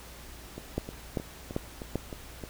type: two click trains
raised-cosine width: 2 ms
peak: -24 / -15 dBFS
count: 7 / 4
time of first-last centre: 0.58-2.438 / 0.78-1.956 s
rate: 3.23 / 2.55 Hz
effects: added 58 Hz sine -49 dBFS peak until 2.49 s + pink hiss -48 dBFS RMS until 2.49 s